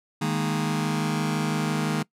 sawtooth chord, D# suspended fourth, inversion none, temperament just, 155.56 / 207.4 / 233.3 Hz, D#3 / G#3 / A#3, 0 / -2 / +2 cents, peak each -22 / -25 / -25 dBFS, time 0.21-2.03 s, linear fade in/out 10 ms, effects noise-tail reverb RT60 0.1 s tail -22 dB re dry + low-pass 11000 Hz 12 dB/octave

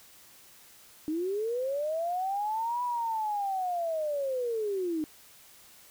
sine linear two-way sweep, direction up then down, 299.8 to 987.8 to 299.8 Hz, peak -28 dBFS, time 1.08-5.04 s, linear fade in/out 0 ms, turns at 2.83 s, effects white hiss -55 dBFS RMS until 5.9 s

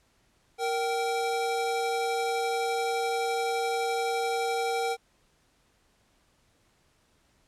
square tone pair together, 466.2 / 773.1 Hz, A#4 / G5, 0 / -24 cents, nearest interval major sixth, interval 876 cents, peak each -30 / -30 dBFS, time 0.58-4.97 s, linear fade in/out 50 ms, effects pink hiss -67 dBFS RMS until 7.47 s + low-pass 10000 Hz 12 dB/octave

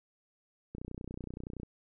click train, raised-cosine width 3 ms, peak -28 dBFS, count 28, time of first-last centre 0.75-1.632 s, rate 30.6 Hz, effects none

